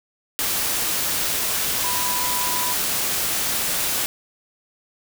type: tone in noise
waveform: sine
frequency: 987.8 Hz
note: B5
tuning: in tune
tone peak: -27 dBFS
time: 1.84-2.73 s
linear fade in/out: 0 ms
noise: white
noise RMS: -23 dBFS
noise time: 0.39-4.06 s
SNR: -7 dB
effects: none